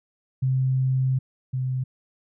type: tone pair in turn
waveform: sine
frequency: 130.81 / 129.16 Hz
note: C3 / C3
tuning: 0 / -22 cents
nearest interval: unison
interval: 22 cents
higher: first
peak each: -19 / -23 dBFS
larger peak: first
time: 0.42-1.19 / 1.53-1.84 s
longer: first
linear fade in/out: 10 ms
effects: none